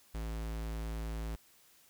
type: tone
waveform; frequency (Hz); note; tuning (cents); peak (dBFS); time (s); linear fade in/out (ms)
square; 55; A1; 0; -37; 0.14-1.36; 10
effects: white hiss -64 dBFS RMS until 1.89 s